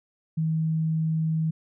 sine tone, 159.6 Hz, D#3, 44 cents sharp, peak -22 dBFS, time 0.37-1.51 s, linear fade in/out 10 ms, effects none

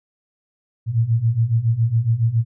sine beating tone pair, 110.8 / 118 Hz, A2 / A#2, +13 / +22 cents, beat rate 7.2 Hz, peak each -20 / -17 dBFS, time 0.86-2.45 s, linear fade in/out 50 ms, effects none

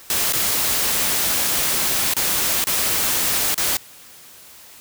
white noise with dropouts, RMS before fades -20 dBFS, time 0.1-3.77 s, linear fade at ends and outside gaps 1 ms, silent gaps 0.324-0.334 / 2.137-2.166 / 2.641-2.67 / 3.544-3.578 s, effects white hiss -44 dBFS RMS until 4.8 s

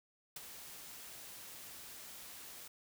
white noise with ADSR envelope, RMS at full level -43 dBFS, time 0.36-2.68 s, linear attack 4 ms, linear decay 20 ms, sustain -8 dB, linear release 5 ms, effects none

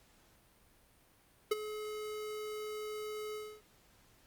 square tone with ADSR envelope, 426.2 Hz, G#4, 45 cents sharp, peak -26 dBFS, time 1.51-3.62 s, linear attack 8 ms, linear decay 21 ms, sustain -14 dB, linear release 280 ms, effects pink hiss -66 dBFS RMS until 4.26 s + Opus 48 kbps

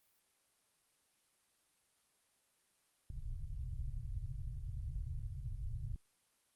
pink low-pass noise, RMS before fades -42 dBFS, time 3.1-5.96 s, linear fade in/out 2 ms, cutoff 140 Hz, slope 96 dB/octave, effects white hiss -75 dBFS RMS until 6.55 s + Opus 32 kbps

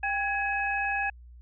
sine tone cluster, 797 / 1669 / 2553 Hz, G5 / G#6 / D#7, +28 / +8 / +44 cents, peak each -30 / -30 / -31 dBFS, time 0.03-1.1 s, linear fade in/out 5 ms, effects added 60 Hz sine -46 dBFS peak until 1.41 s

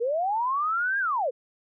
sine linear two-way sweep, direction up then down, 445.7 to 1639 to 445.7 Hz, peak -23 dBFS, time 0-1.31 s, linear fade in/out 20 ms, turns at 0.99 s, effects none

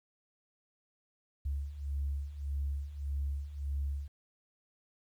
sine beating tone pair, 69.3 / 71 Hz, C#2 / C#2, 0 / +42 cents, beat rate 1.7 Hz, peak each -38 / -34 dBFS, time 1.45-4.08 s, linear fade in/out 10 ms, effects tanh soft clip ceiling -26 dBFS + 11-bit

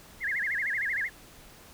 sine tone with vibrato, 1864.7 Hz, A#6, in tune, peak -27 dBFS, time 0.2-1.1 s, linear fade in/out 50 ms, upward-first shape sine, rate 13 Hz, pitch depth 250 cents each way, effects pink hiss -52 dBFS RMS until 1.73 s

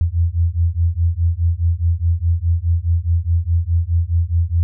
sine beating tone pair, 82.41 / 87.21 Hz, E2 / F2, 0 / -2 cents, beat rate 4.8 Hz, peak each -17 dBFS, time 0.01-4.63 s, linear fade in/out 0 ms, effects none

